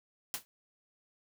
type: noise with exponential decay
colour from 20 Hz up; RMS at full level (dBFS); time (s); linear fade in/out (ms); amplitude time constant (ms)
white; -32; 0.34-0.45; 0; 23
effects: none